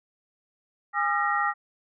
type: tone cluster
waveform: sine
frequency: 819 / 1211 / 1362 / 1887 Hz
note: G#5 / D#6 / F6 / A#6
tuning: -24 / -47 / -44 / +21 cents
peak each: -28 dBFS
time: 0.93-1.54 s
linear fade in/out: 50 ms
effects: none